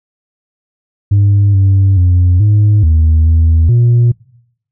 sine tone with pitch steps, 100.9 / 97.1 / 89.4 / 104.6 / 79.3 / 81 / 119.4 Hz, G#2 / G2 / F2 / G#2 / D#2 / E2 / A#2, -49 / -16 / +41 / +13 / +33 / -30 / +42 cents, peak -3 dBFS, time 1.11-4.12 s, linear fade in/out 10 ms, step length 430 ms, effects noise-tail reverb RT60 0.8 s tail -25 dB re dry + tanh soft clip ceiling -4 dBFS

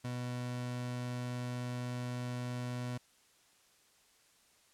30% pulse tone, 123.47 Hz, B2, in tune, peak -34 dBFS, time 0.04-2.98 s, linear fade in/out 10 ms, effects white hiss -67 dBFS RMS until 4.73 s + low-pass 10000 Hz 12 dB/octave

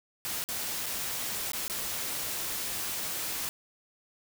white noise with dropouts, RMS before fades -34 dBFS, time 0.25-3.49 s, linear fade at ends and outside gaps 0 ms, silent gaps 0.44-0.488 / 0.86-0.864 / 1.518-1.533 / 1.68-1.698 s, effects none

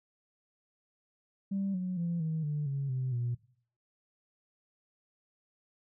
sine tone with pitch steps, 196 / 182.87 / 170.63 / 159.2 / 148.54 / 138.59 / 129.31 / 120.65 Hz, G3 / F#3 / F3 / D#3 / D3 / C#3 / C3 / B2, 0 / -20 / -40 / +40 / +20 / 0 / -20 / -40 cents, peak -29 dBFS, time 1.51-3.35 s, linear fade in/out 10 ms, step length 230 ms, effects noise-tail reverb RT60 0.5 s tail -18 dB re dry + tanh soft clip ceiling -26 dBFS

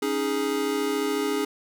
square chord, C# suspended second, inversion none, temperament equal, 277.2 / 311.1 / 415.3 Hz, C#4 / D#4 / G#4, 0 / 0 / 0 cents, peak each -30 / -31 / -27 dBFS, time 0.02-1.45 s, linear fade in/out 5 ms, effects none

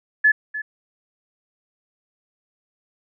sine tone with echo, 1720 Hz, A6, 40 cents flat, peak -11 dBFS, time 0.24-0.32 s, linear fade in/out 10 ms, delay 300 ms, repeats 1, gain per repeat -14 dB, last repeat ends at 0.62 s, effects none

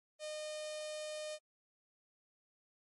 sawtooth tone with notch filter, 611 Hz, D#5, 32 cents flat, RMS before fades -43 dBFS, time 0.19-1.39 s, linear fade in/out 50 ms, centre 1400 Hz, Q 0.8, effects MP3 48 kbps

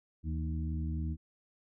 harmonic tone with a mistuned harmonic, 77.78 Hz, D#2, in tune, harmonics 1 / 2 / 3 / 4, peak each -33 / -39 / -43 / -45 dBFS, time 0.23-1.17 s, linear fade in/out 50 ms, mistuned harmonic 2, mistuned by +68 cents, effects none

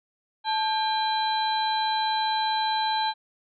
harmonic tone with a mistuned harmonic, 800 Hz, G5, 35 cents sharp, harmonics 1 / 2 / 3 / 4 / 5, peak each -24 / -34 / -40 / -36 / -30 dBFS, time 0.44-3.14 s, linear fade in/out 50 ms, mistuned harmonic 1, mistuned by +150 cents, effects none

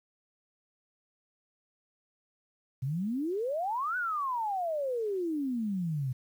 sine exponential two-way sweep, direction up then down, 123.47 to 1513 to 123.47 Hz, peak -29 dBFS, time 2.82-6.13 s, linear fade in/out 10 ms, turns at 3.97 s, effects 10-bit

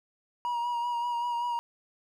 triangle tone with vibrato, 955 Hz, A#5, 42 cents sharp, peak -26 dBFS, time 0.45-1.59 s, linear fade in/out 0 ms, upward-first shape sine, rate 5.2 Hz, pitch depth 27 cents each way, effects none

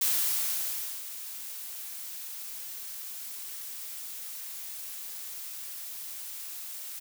blue noise with ADSR envelope, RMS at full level -26 dBFS, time 0.01-7 s, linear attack 7 ms, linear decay 1000 ms, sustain -14 dB, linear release 16 ms, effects none

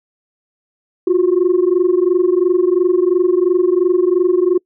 sine tone pair together, 349.2 / 372.1 Hz, F4 / F#4, 0 / +10 cents, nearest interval minor second, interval 110 cents, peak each -12 dBFS, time 1.07-4.58 s, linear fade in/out 5 ms, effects noise-tail reverb RT60 0.1 s tail -26 dB re dry + tanh soft clip ceiling -6 dBFS

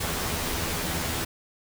pink noise with comb filter, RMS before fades -29 dBFS, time 0-1.25 s, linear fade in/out 10 ms, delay 12 ms, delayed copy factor +0.75, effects none

